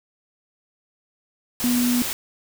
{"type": "tone in noise", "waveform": "sine", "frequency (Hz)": 244.7, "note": "B3", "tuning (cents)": -16, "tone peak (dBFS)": -18, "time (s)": [1.64, 2.02], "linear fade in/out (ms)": 0, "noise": "white", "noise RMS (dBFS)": -27, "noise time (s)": [1.6, 2.13], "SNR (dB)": 6, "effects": []}